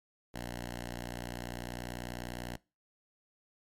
5% pulse tone with notch filter, 60.1 Hz, B1, 46 cents flat, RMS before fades -41 dBFS, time 0.34-2.57 s, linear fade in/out 5 ms, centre 430 Hz, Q 1.8, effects noise-tail reverb RT60 0.3 s tail -24 dB re dry + MP3 64 kbps

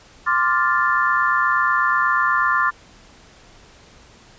sine chord, D minor seventh, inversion third, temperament equal, 1046.5 / 1174.7 / 1396.9 / 1760 Hz, C6 / D6 / F6 / A6, 0 / 0 / 0 / 0 cents, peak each -21 dBFS, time 0.26-2.71 s, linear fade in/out 20 ms, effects pink hiss -48 dBFS RMS until 4.38 s + resampled to 16000 Hz

